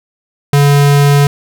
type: tone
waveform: square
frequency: 142.8 Hz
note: D3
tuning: 48 cents flat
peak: -6 dBFS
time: 0.53-1.27 s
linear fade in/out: 2 ms
effects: none